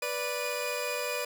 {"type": "tone cluster", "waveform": "sawtooth", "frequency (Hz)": [491.5, 586, 2453], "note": ["B4", "D5", "D#7"], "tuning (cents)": [-8, -4, -25], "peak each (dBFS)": [-31, -31, -32], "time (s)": [0.02, 1.25], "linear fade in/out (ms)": 5, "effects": []}